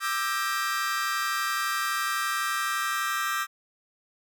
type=chord; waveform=40% pulse; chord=E half-diminished seventh; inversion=third; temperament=just; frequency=1186.7 / 1318.5 / 1582.2 / 1898.7 Hz; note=D6 / E6 / G6 / Bb6; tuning=+18 / 0 / +16 / +31 cents; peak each=-30 / -31 / -30 / -34 dBFS; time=0-3.47 s; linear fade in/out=50 ms; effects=none